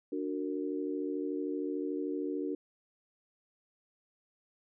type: chord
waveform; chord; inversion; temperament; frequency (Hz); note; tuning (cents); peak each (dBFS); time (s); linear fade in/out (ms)
sine; D augmented; none; just; 293.7 / 367.1 / 458.9; D4 / F#4 / A#4; 0 / -14 / -27; -35 / -37 / -39; 0.12-2.55; 5
effects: none